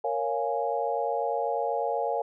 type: chord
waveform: sine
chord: Bb minor seventh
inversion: none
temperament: equal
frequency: 466.2 / 554.4 / 698.5 / 830.6 Hz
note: Bb4 / Db5 / F5 / Ab5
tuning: 0 / 0 / 0 / 0 cents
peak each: -31 dBFS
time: 0.04-2.22 s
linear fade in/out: 5 ms
effects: none